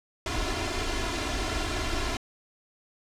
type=noise with comb filter; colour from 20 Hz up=pink; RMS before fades=-29 dBFS; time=0.26-2.17 s; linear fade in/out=2 ms; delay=2.9 ms; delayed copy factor=+0.85; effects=low-pass 6000 Hz 12 dB/octave